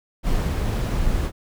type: noise with ADSR envelope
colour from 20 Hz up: brown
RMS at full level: -20 dBFS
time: 0.23-1.32 s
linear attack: 48 ms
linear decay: 220 ms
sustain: -2 dB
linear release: 65 ms
effects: none